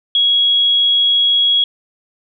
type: tone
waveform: sine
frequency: 3322 Hz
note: G#7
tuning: in tune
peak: -10 dBFS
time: 0.15-1.64 s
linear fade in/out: 2 ms
effects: none